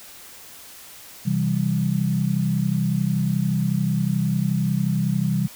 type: chord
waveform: sine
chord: C major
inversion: none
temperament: equal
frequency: 130.81 / 164.81 / 196 Hz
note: C3 / E3 / G3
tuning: 0 / 0 / 0 cents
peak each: -24 / -23 / -23 dBFS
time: 1.25-5.48 s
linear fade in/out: 20 ms
effects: white hiss -43 dBFS RMS until 5.55 s